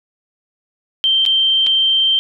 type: tone with dropouts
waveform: sine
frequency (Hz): 3136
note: G7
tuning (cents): 0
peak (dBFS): -11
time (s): 1.04-2.19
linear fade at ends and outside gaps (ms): 0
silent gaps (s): 1.253-1.262 / 1.665-1.669
effects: none